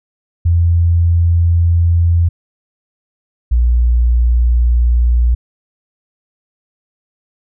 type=tone pair in turn; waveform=sine; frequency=85 / 59.69 Hz; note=F2 / A#1; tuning=-46 / +42 cents; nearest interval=tritone; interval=612 cents; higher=first; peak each=-8 dBFS; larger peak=neither; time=0.45-2.29 / 3.51-5.35 s; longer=neither; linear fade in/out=10 ms; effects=none